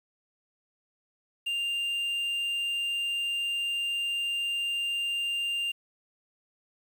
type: tone with quantisation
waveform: triangle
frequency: 2794 Hz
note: F7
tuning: in tune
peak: -26 dBFS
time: 1.46-5.72 s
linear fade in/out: 10 ms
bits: 9
effects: none